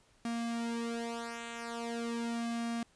sawtooth tone with flanger, 233.1 Hz, A#3, in tune, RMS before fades -37 dBFS, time 0.25-2.83 s, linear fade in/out 2 ms, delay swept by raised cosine 2 to 4.1 ms, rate 0.41 Hz, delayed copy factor -0.8, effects pink hiss -67 dBFS RMS until 2.95 s + resampled to 22050 Hz

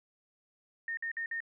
sine tone bursts, 1834 Hz, A#6, 29 cents flat, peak -33 dBFS, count 4, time 0.88-1.404 s, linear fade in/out 2 ms, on 92 ms, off 52 ms, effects none

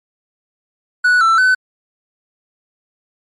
triangle tone with pitch steps, 1475 / 1334 / 1511 Hz, F#6 / E6 / F#6, -6 / +20 / +36 cents, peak -7 dBFS, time 1.04-1.55 s, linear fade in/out 10 ms, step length 170 ms, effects MP3 48 kbps

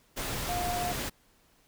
sine tone in noise, 710 Hz, F5, 28 cents sharp, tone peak -31 dBFS, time 0.48-0.93 s, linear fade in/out 20 ms, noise pink, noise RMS -34 dBFS, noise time 0.16-1.1 s, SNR 0 dB, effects pink hiss -65 dBFS RMS until 1.67 s

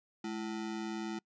square ring-modulated tone, 273.7 Hz, C#4, 22 cents flat, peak -34 dBFS, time 0.24-1.19 s, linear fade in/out 5 ms, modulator 60.4 Hz, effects noise-tail reverb RT60 0.1 s tail -26 dB re dry + resampled to 16000 Hz

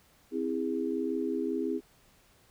sine chord, C augmented, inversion none, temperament just, 261.6 / 327 / 408.8 Hz, C4 / E4 / G#4, 0 / -14 / -27 cents, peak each -33 dBFS, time 0.31-1.81 s, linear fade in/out 50 ms, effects pink hiss -63 dBFS RMS until 2.5 s

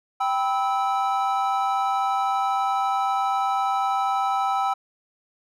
triangle chord, E minor, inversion first, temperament equal with one note detuned, 784 / 987.8 / 1302.6 Hz, G5 / B5 / E6, 0 / 0 / -21 cents, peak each -21 / -27 / -24 dBFS, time 0.2-4.74 s, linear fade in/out 10 ms, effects none

